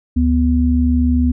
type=tone pair together; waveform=sine; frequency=73.36 / 246.9 Hz; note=D2 / B3; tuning=-1 / 0 cents; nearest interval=octave + major sixth; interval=2101 cents; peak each=-14 dBFS; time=0.16-1.32 s; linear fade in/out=10 ms; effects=none